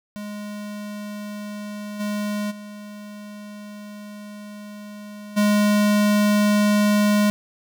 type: tone with level steps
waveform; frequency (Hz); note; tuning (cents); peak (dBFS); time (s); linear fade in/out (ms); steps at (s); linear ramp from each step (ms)
square; 207.7; G#3; 0; -31 / -24 / -36 / -16; 0.16-7.3; 0; 1.99 / 2.5 / 5.36; 20
effects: none